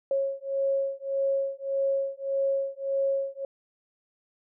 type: beating tone pair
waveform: sine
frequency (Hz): 546 / 547.7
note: C#5 / C#5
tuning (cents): -26 / -21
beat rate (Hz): 1.7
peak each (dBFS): -28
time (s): 0.11-3.45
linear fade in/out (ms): 2
effects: none